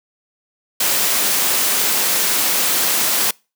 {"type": "noise", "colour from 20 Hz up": "white", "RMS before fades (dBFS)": -17, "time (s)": [0.8, 3.31], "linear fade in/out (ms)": 5, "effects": ["noise-tail reverb RT60 0.3 s tail -26 dB re dry", "high-pass 200 Hz 12 dB/octave"]}